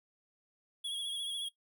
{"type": "tone with vibrato", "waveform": "square", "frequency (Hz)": 3322, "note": "G#7", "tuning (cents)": 0, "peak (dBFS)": -36, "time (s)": [0.84, 1.49], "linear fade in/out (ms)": 10, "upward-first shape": "sine", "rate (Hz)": 14, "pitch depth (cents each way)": 44, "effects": ["noise-tail reverb RT60 0.1 s tail -17 dB re dry"]}